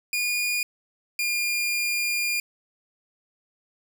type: tone pair in turn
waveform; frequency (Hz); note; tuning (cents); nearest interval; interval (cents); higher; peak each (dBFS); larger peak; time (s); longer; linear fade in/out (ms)
sawtooth; 2436 / 2412; D#7 / D7; -37 / +46; unison; 17; first; -20; neither; 0.13-0.63 / 1.19-2.4; second; 2
effects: none